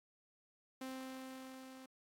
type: tone with level ramp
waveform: sawtooth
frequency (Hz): 261.6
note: C4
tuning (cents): 0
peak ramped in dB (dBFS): -39 to -49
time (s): 0.81-1.86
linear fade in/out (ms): 5
effects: AAC 64 kbps